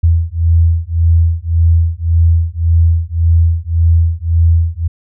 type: beating tone pair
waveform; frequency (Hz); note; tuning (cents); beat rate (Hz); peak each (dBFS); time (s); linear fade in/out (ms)
sine; 82.3 / 84.1; E2 / E2; -2 / +35; 1.8; -11; 0.03-4.88; 10
effects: none